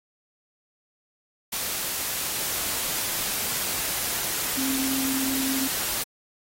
sine tone in noise, 267 Hz, C4, 35 cents sharp, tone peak -27 dBFS, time 4.57-5.68 s, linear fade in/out 10 ms, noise white, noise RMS -28 dBFS, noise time 1.52-6.04 s, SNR -2 dB, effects AAC 48 kbps

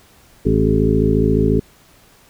harmonic tone with a mistuned harmonic, 54.3 Hz, A1, 22 cents flat, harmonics 1 / 2 / 3 / 4 / 5 / 7 / 8, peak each -20 / -20 / -20 / -20 / -20 / -20 / -20 dBFS, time 0.45-1.6 s, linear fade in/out 10 ms, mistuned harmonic 8, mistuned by -35 cents, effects pink hiss -50 dBFS RMS until 2.29 s

